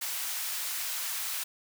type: high-pass noise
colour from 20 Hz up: white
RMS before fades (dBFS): -34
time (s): 0.01-1.44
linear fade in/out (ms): 10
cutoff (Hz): 1000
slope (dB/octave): 12
effects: none